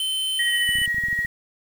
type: tone with pitch glide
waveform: square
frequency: 3072 to 2986 Hz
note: G7 to F#7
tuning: -36 to +15 cents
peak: -23 dBFS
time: 0-0.86 s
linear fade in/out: 2 ms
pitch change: -49 cents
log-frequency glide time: 0.45-0.69 s
type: tone with tremolo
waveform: sine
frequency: 1900 Hz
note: A#6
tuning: 33 cents sharp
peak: -19 dBFS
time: 0.39-1.26 s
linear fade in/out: 5 ms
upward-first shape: triangle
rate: 14 Hz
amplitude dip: 45%
type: clicks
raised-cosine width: 5 ms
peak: -25 dBFS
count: 12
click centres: 0.691 / 0.755 / 0.786 / 0.817 / 0.878 / 0.945 / 0.983 / 1.038 / 1.085 / 1.129 / 1.19 / 1.249 s
effects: 7-bit